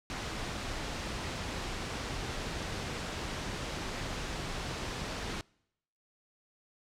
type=noise; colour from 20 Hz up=pink; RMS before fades=-37 dBFS; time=0.1-5.41 s; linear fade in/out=0 ms; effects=noise-tail reverb RT60 0.8 s tail -26 dB re dry + low-pass 6000 Hz 12 dB/octave